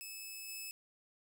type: tone with level steps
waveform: 10% pulse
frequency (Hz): 2601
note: E7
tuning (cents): -24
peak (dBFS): -36 / -34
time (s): 0.01-0.71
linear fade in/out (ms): 0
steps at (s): 0.48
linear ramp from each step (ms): 10
effects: 12-bit